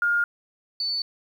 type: tone pair in turn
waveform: sine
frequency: 1416 / 4496 Hz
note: F6 / C#8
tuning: +23 / +24 cents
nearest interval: octave + minor sixth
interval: 2001 cents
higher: second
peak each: -19 / -24 dBFS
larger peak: first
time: 0.02-0.24 / 0.8-1.02 s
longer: neither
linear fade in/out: 2 ms
effects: 9-bit